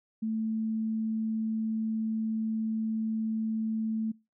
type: tone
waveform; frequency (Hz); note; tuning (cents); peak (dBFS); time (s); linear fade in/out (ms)
sine; 220.8; A3; +6; -28; 0.22-4.12; 10
effects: noise-tail reverb RT60 0.3 s tail -26 dB re dry